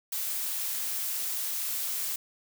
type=noise with high-pass filter sweep; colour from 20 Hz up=blue; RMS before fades=-32 dBFS; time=0.12-2.16 s; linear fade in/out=5 ms; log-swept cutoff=480 to 270 Hz; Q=0.98; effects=none